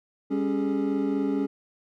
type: tone cluster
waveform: triangle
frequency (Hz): 201.2 / 277.4 / 401.8 / 426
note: G3 / C#4 / G4 / G#4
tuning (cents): +45 / +1 / +43 / +44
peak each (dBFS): -29 / -23 / -31 / -31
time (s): 0.3-1.47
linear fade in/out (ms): 20
effects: none